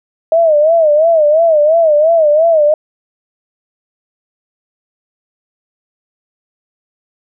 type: tone with vibrato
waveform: sine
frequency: 630 Hz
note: D#5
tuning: 21 cents sharp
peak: -6 dBFS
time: 0.32-2.74 s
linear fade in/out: 2 ms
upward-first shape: sine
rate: 2.9 Hz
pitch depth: 120 cents each way
effects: none